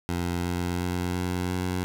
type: tone with pitch steps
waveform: 15% pulse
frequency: 87.31 / 88.22 / 89.14 / 90.08 / 91.02 Hz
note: F2 / F2 / F2 / F#2 / F#2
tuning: 0 / +18 / +36 / -46 / -28 cents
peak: -20 dBFS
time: 0.09-1.84 s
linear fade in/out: 0 ms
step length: 350 ms
effects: none